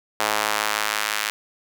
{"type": "tone with high-pass filter sweep", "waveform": "sawtooth", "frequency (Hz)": 106.2, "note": "G#2", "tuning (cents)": 39, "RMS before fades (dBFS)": -24, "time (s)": [0.2, 1.3], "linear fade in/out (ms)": 0, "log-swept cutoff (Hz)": [790, 1700], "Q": 0.97, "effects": []}